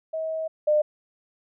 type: tone pair in turn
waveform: sine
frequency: 639 / 603.1 Hz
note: D#5 / D5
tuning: +46 / +46 cents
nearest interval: minor second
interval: 100 cents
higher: first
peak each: -26 / -17 dBFS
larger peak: second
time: 0.13-0.48 / 0.67-0.82 s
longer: first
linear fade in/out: 10 ms
effects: none